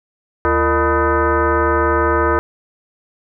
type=tone with frequency modulation; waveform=sine; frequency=456.5 Hz; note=A#4; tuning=36 cents flat; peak=-12 dBFS; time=0.45-2.39 s; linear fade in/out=0 ms; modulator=266 Hz; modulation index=4; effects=none

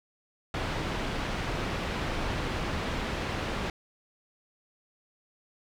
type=low-pass noise; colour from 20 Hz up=pink; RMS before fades=-32 dBFS; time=0.54-3.7 s; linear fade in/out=2 ms; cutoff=3300 Hz; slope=12 dB/octave; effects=none

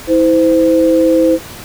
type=tone pair together; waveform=sine; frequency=324.1 / 514.5 Hz; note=E4 / C5; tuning=-29 / -29 cents; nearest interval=minor sixth; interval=800 cents; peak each=-10 dBFS; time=0.07-1.39 s; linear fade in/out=50 ms; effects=pink hiss -31 dBFS RMS until 1.64 s

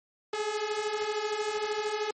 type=beating tone pair; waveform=sawtooth; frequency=415.3 / 428.3 Hz; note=G#4 / A4; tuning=0 / -47 cents; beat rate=13 Hz; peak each=-30 / -27 dBFS; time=0.33-2.11 s; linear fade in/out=5 ms; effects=MP3 32 kbps

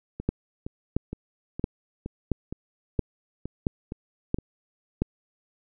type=two click trains; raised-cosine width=3 ms; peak=-20 / -10 dBFS; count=10 / 8; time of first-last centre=0.2-4.386 / 0.29-5.02 s; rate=2.15 / 1.48 Hz; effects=none

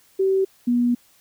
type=tone pair in turn; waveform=sine; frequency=384.1 / 242 Hz; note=G4 / B3; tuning=-35 / -35 cents; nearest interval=minor sixth; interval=800 cents; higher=first; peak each=-16 dBFS; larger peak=neither; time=0.19-0.45 / 0.67-0.95 s; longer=second; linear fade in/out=10 ms; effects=white hiss -57 dBFS RMS until 1.2 s

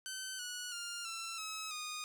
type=tone with pitch steps; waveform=10% pulse; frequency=1530 / 1465.1 / 1403 / 1343.5 / 1286.6 / 1232 Hz; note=G6 / F#6 / F6 / E6 / E6 / D#6; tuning=-42 / -17 / +8 / +33 / -42 / -17 cents; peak=-32 dBFS; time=0.06-2.04 s; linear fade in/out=0 ms; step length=330 ms; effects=none

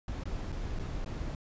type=noise with dropouts; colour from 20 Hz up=brown; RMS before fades=-36 dBFS; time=0.08-1.35 s; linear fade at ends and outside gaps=2 ms; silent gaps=0.237-0.255 / 0.52-0.525 / 0.79-0.794 / 1.046-1.06 s; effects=resampled to 16000 Hz

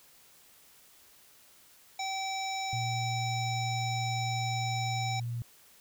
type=harmonic tone; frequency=770 Hz; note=G5; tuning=31 cents flat; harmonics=1 / 3 / 5 / 7 / 9; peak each=-34 / -39 / -41 / -42 / -44 dBFS; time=1.99-5.2 s; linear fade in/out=5 ms
type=tone; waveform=sine; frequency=118.6 Hz; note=A#2; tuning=30 cents sharp; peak=-32 dBFS; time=2.73-5.42 s; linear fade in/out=0 ms
effects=white hiss -59 dBFS RMS until 5.8 s

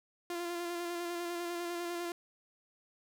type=tone with vibrato; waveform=sawtooth; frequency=346.1 Hz; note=F4; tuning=16 cents flat; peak=-32 dBFS; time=0.3-2.12 s; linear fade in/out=2 ms; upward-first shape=square; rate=10 Hz; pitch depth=18 cents each way; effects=none

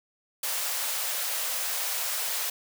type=high-pass noise; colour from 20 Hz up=white; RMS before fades=-30 dBFS; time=0.43-2.5 s; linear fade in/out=5 ms; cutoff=490 Hz; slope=48 dB/octave; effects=none

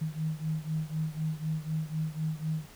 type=beating tone pair; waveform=sine; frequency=155.56 / 159.56 Hz; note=D#3 / D#3; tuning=0 / +44 cents; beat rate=4 Hz; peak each=-32 / -34 dBFS; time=0.01-2.66 s; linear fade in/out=10 ms; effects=pink hiss -53 dBFS RMS until 2.75 s

